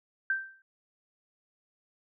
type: tone with exponential decay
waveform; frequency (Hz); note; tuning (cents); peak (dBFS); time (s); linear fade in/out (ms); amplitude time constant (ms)
sine; 1564; G6; -4; -23; 0.3-0.62; 2; 68
effects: none